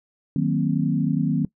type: chord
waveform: sine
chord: C half-diminished seventh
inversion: first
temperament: equal with one note detuned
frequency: 155.56 / 185 / 233.1 / 265.1 Hz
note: Eb3 / Gb3 / Bb3 / C4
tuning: 0 / 0 / 0 / +23 cents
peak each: -23 / -25 / -25 / -25 dBFS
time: 0.36-1.45 s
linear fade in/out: 2 ms
effects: noise-tail reverb RT60 0.1 s tail -21 dB re dry